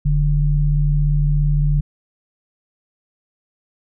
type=tone pair together; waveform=sine; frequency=41.28 / 147.1 Hz; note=E1 / D3; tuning=+3 / +3 cents; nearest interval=octave + minor seventh; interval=2200 cents; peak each=-16 dBFS; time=0.05-1.81 s; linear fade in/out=10 ms; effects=none